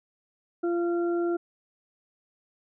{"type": "harmonic tone", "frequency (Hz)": 344.5, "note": "F4", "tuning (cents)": -24, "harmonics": [1, 2, 4], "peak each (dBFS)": [-24, -36, -39], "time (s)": [0.63, 1.37], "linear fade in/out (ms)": 10, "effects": []}